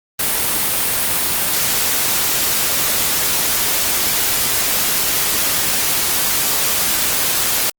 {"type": "noise", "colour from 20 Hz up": "white", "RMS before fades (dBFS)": -17, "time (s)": [0.19, 7.7], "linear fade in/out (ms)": 5, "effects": ["Opus 32 kbps"]}